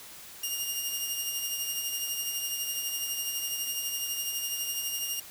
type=tone with tremolo; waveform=10% pulse; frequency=2830 Hz; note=F7; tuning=22 cents sharp; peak=-20 dBFS; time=0.43-5.2 s; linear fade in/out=5 ms; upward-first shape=triangle; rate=12 Hz; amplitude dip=45%; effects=white hiss -47 dBFS RMS until 5.3 s